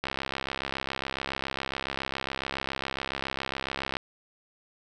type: click train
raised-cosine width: 0.3 ms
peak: -14 dBFS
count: 265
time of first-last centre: 0.04-3.969 s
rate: 67.2 Hz
effects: none